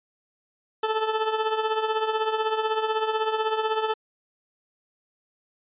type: tone with tremolo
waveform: 20% pulse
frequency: 437.8 Hz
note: A4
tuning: 9 cents flat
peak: -15 dBFS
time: 0.83-3.94 s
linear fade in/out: 5 ms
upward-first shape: triangle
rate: 16 Hz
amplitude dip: 70%
effects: resampled to 8000 Hz